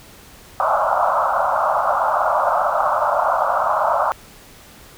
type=band-pass noise; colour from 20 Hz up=pink; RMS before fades=-18 dBFS; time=0.6-4.12 s; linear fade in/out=0 ms; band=570 to 1400 Hz; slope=96 dB/octave; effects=pink hiss -44 dBFS RMS until 4.97 s